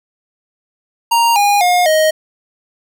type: tone with pitch steps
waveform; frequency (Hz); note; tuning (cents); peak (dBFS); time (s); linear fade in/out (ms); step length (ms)
square; 932.3 / 816.3 / 714.8 / 625.8; A#5 / G#5 / F5 / D#5; 0 / -30 / +40 / +10; -10; 1.11-2.11; 10; 250
effects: none